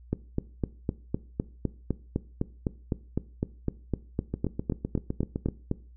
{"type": "two click trains", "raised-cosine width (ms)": 3, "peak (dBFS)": [-13, -16], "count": [23, 10], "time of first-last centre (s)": [[0.13, 5.714], [4.34, 5.486]], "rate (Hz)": [3.94, 7.85], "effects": ["noise-tail reverb RT60 0.4 s tail -19 dB re dry", "added 60 Hz sine -48 dBFS peak until 5.96 s"]}